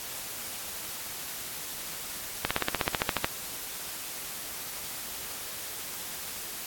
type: slowing click train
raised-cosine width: 0.3 ms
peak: -8 dBFS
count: 13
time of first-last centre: 2.45-3.245 s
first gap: 56 ms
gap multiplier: 1.03
effects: white hiss -38 dBFS RMS until 6.66 s + AAC 64 kbps